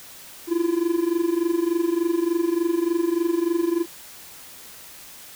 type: tone with amplitude modulation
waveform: triangle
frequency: 339.4 Hz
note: F4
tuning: 49 cents flat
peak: -14 dBFS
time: 0.47-3.86 s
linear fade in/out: 50 ms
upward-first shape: sine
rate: 23.4 Hz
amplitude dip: 80%
effects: white hiss -43 dBFS RMS until 5.35 s